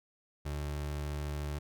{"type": "tone", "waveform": "30% pulse", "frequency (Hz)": 73.42, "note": "D2", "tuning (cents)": 0, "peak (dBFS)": -32, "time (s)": [0.45, 1.59], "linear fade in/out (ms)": 10, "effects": []}